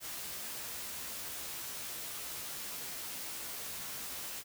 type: noise with comb filter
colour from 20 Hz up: white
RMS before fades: -42 dBFS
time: 0-4.44 s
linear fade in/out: 50 ms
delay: 15 ms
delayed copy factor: +0.5
effects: none